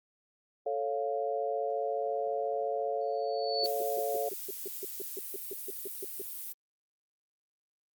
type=chord; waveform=sine; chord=A augmented; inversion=none; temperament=equal; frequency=440 / 554.4 / 698.5 Hz; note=A4 / C#5 / E#5; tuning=0 / 0 / 0 cents; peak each=-34 dBFS; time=0.66-4.29 s; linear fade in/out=5 ms
type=tone with exponential growth; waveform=sine; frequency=4463 Hz; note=C#8; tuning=11 cents sharp; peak=-27 dBFS; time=3.01-3.66 s; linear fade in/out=0 ms; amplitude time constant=140 ms
type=tone bursts; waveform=sine; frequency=392 Hz; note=G4; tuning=in tune; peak=-36 dBFS; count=16; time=3.63-6.216 s; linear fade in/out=2 ms; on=21 ms; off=150 ms
type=noise; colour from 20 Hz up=violet; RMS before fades=-40 dBFS; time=3.64-6.53 s; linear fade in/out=10 ms
effects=Opus 48 kbps